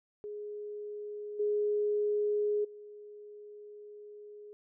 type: tone with level steps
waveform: sine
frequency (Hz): 416.8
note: G#4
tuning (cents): +6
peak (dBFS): -38 / -27 / -46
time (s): 0.24-4.53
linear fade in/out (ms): 0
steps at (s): 1.39 / 2.64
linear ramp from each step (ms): 10
effects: none